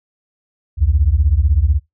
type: beating tone pair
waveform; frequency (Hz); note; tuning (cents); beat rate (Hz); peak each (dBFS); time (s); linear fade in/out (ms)
sine; 65.41 / 81.41; C2 / E2; 0 / -21; 16; -13; 0.77-1.8; 50
effects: noise-tail reverb RT60 0.2 s tail -23 dB re dry + tanh soft clip ceiling -3 dBFS